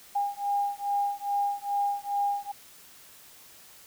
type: beating tone pair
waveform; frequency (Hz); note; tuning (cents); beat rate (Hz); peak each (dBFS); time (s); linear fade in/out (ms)
sine; 808 / 810.4; G#5 / G#5; -48 / -43; 2.4; -29; 0.15-2.52; 10
effects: white hiss -52 dBFS RMS until 3.86 s